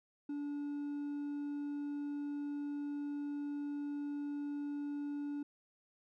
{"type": "tone with hard clipping", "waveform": "triangle", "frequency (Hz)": 289, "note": "D4", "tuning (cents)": -28, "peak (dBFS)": -38, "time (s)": [0.29, 5.43], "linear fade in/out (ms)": 5, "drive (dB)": 5, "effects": []}